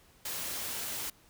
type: noise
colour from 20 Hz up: white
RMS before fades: -37 dBFS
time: 0.25-1.1 s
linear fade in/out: 5 ms
effects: pink hiss -62 dBFS RMS until 1.29 s